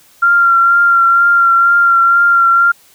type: tone with vibrato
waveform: sine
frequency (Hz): 1381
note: F6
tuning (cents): -20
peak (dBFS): -6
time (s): 0.22-2.72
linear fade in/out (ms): 10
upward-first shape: triangle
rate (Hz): 2.1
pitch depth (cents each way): 23
effects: white hiss -47 dBFS RMS until 2.94 s